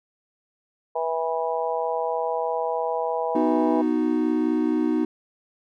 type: harmonic tone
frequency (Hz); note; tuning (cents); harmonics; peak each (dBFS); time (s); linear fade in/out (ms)
163.2; E3; -17; 3 / 4 / 5 / 6; -27 / -28 / -29 / -30; 0.95-3.82; 10
type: chord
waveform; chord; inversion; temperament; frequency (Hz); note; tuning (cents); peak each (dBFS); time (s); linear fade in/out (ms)
triangle; B major; none; equal; 246.9 / 311.1 / 370; B3 / D#4 / F#4; 0 / 0 / 0; -23 / -20 / -26; 3.35-5.05; 5
effects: none